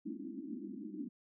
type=band-pass noise; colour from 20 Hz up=pink; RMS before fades=-44 dBFS; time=0.05-1.09 s; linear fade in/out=10 ms; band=200 to 340 Hz; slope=96 dB/octave; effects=none